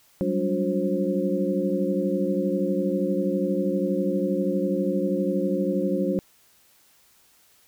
sine tone cluster, 186.7 / 199.1 / 288.9 / 359.8 / 531 Hz, F#3 / G3 / D4 / F#4 / C5, +16 / +27 / -28 / -48 / +25 cents, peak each -28 dBFS, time 0.21-6.19 s, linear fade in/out 0 ms, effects white hiss -59 dBFS RMS until 7.67 s

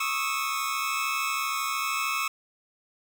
25% pulse tone cluster, 1104 / 1233 / 1306 / 2611 Hz, C#6 / D#6 / E6 / E7, -7 / -16 / -17 / -17 cents, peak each -27 / -29 / -28 / -33 dBFS, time 0-2.28 s, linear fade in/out 5 ms, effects none

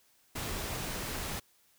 pink noise, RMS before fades -37 dBFS, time 0.35-1.4 s, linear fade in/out 10 ms, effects white hiss -67 dBFS RMS until 1.78 s

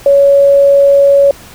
sine tone, 560 Hz, C#5, 18 cents sharp, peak -3 dBFS, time 0.06-1.31 s, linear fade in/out 2 ms, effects pink hiss -35 dBFS RMS until 1.54 s

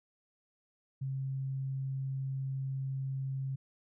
sine tone, 134.3 Hz, C3, 46 cents sharp, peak -33 dBFS, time 1.01-3.56 s, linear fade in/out 10 ms, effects none

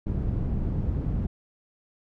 white low-pass noise, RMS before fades -27 dBFS, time 0.06-1.27 s, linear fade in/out 10 ms, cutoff 130 Hz, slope 12 dB/octave, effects none

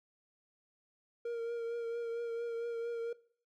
triangle tone with vibrato, 466.2 Hz, A#4, in tune, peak -33 dBFS, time 1.25-3.13 s, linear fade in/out 5 ms, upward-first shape triangle, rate 4.4 Hz, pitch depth 28 cents each way, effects noise-tail reverb RT60 0.5 s tail -20 dB re dry

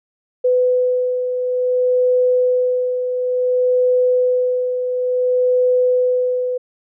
sine beating tone pair, 501 / 501.57 Hz, B4 / B4, +25 / +27 cents, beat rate 0.57 Hz, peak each -14 / -23 dBFS, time 0.44-6.58 s, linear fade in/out 10 ms, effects none

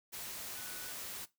sine tone in noise, 1481 Hz, F#6, 1 cent sharp, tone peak -52 dBFS, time 0.55-0.93 s, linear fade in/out 20 ms, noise white, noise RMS -44 dBFS, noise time 0.12-1.26 s, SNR -11 dB, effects noise-tail reverb RT60 0.2 s tail -18 dB re dry

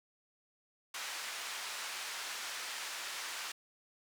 pink band-pass noise, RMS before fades -42 dBFS, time 0.94-3.52 s, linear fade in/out 5 ms, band 1200 to 8400 Hz, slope 12 dB/octave, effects none

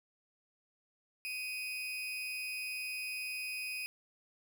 35% pulse tone with amplitude modulation, 2500 Hz, D#7, 8 cents sharp, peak -33 dBFS, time 1.25-3.86 s, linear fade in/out 0 ms, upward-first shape sine, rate 222 Hz, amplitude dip 55%, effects none

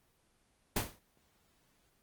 pink noise with exponential decay, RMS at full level -27 dBFS, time 0.76-0.99 s, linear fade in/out 5 ms, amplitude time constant 49 ms, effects pink hiss -72 dBFS RMS until 2.02 s + Opus 24 kbps

